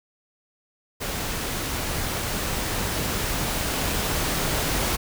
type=noise with level ramp; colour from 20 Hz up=pink; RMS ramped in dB=-29 to -24 dBFS; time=1-4.97 s; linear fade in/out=20 ms; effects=none